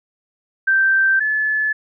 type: tone pair in turn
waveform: sine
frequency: 1564 / 1726.6 Hz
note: G6 / A6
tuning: -4 / -33 cents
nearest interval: major second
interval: 171 cents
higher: second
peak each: -12 / -16 dBFS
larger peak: first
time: 0.67-1.2 / 1.2-1.73 s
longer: neither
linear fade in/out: 10 ms
effects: none